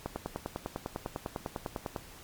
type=click train; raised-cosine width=1 ms; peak=-19 dBFS; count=20; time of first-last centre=0.06-1.962 s; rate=9.99 Hz; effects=pink hiss -51 dBFS RMS until 2.23 s + MP3 96 kbps